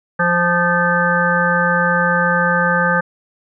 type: harmonic tone with a mistuned harmonic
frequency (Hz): 174.61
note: F3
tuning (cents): 0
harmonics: 1 / 3 / 5 / 7 / 9 / 10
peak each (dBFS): -20 / -20 / -22 / -20 / -17 / -23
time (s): 0.19-3.01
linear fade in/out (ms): 10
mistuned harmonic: 9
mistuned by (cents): -23
effects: none